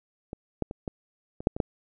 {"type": "clicks", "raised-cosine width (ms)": 2, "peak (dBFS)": [-22, -13, -22, -18, -24, -6, -20, -10], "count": 8, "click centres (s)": [0.331, 0.623, 0.711, 0.878, 1.405, 1.471, 1.565, 1.602], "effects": []}